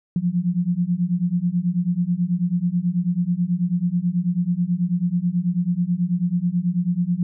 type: beating tone pair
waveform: sine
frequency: 171.2 / 180.4 Hz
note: F3 / F#3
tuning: -34 / -44 cents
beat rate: 9.2 Hz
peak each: -22 / -21 dBFS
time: 0.16-7.23 s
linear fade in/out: 2 ms
effects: none